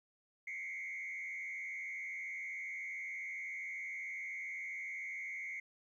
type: tone with frequency modulation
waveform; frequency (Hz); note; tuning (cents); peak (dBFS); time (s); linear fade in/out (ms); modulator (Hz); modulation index
sine; 2148; C7; +45; -39; 0.47-5.6; 5; 87.3; 1.3
effects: tanh soft clip ceiling -37 dBFS + 13-bit